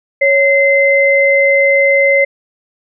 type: tone pair together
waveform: sine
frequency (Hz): 553.4 / 2067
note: C#5 / C7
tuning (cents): -3 / -22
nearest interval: octave + major seventh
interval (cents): 2281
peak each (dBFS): -10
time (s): 0.21-2.25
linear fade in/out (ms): 10
effects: none